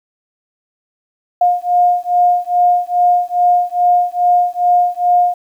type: beating tone pair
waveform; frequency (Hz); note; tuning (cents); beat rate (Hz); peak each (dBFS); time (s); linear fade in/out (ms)
sine; 710 / 712.4; F5 / F5; +28 / +34; 2.4; -13; 1.41-5.34; 5
effects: 8-bit